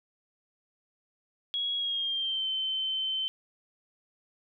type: tone with pitch glide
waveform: sine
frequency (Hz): 3322 to 3082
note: G#7 to G7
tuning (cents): 0 to -30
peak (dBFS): -28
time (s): 1.54-3.28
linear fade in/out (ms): 0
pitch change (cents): -130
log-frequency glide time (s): 1.76-2.48
effects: none